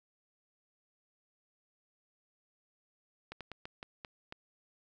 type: slowing click train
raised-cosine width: 0.3 ms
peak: -27 dBFS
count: 7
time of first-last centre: 3.32-4.324 s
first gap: 87 ms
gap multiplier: 1.26
effects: none